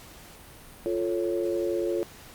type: chord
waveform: sine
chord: F augmented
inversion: none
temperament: equal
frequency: 349.2 / 440 / 554.4 Hz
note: F4 / A4 / C#5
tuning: 0 / 0 / 0 cents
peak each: -27 / -31 / -31 dBFS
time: 0.86-2.03 s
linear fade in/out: 0 ms
effects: pink hiss -48 dBFS RMS until 2.34 s + Opus 48 kbps